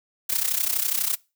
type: noise with amplitude modulation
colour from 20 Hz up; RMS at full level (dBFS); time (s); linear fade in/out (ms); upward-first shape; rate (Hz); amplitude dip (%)
blue; -21; 0.29-1.16; 10; sine; 32.1; 80
effects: noise-tail reverb RT60 0.3 s tail -24 dB re dry